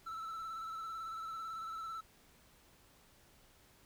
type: tone with vibrato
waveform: triangle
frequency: 1321 Hz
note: E6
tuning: 3 cents sharp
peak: -39 dBFS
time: 0.06-2.01 s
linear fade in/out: 10 ms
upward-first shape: square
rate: 18 Hz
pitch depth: 26 cents each way
effects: pink hiss -65 dBFS RMS until 3.85 s